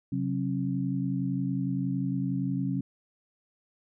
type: tone cluster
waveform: sine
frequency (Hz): 134.4 / 185.3 / 271.8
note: C3 / F#3 / C#4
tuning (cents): +47 / +3 / -34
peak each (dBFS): -31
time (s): 0.12-2.81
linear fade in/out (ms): 5
effects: none